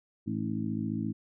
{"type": "harmonic tone with a mistuned harmonic", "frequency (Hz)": 54.6, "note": "A1", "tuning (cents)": -13, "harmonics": [2, 3, 4, 5, 6], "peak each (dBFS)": [-37, -38, -33, -37, -38], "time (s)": [0.26, 1.13], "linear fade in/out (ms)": 20, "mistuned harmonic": 6, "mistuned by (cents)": -41, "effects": []}